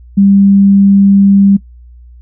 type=tone; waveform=sine; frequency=198 Hz; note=G3; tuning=18 cents sharp; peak=-3 dBFS; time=0.17-1.57 s; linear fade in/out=10 ms; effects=noise-tail reverb RT60 0.1 s tail -19 dB re dry + added 60 Hz sine -33 dBFS peak until 2.21 s